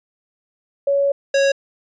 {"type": "tone pair in turn", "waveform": ["sine", "square"], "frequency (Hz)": [560, 552], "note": ["C#5", "C#5"], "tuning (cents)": [18, -7], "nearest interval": "unison", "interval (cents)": 25, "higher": "first", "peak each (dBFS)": -14, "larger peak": "neither", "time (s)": [[0.87, 1.12], [1.34, 1.52]], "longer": "first", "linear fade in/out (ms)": 5, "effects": ["resampled to 16000 Hz"]}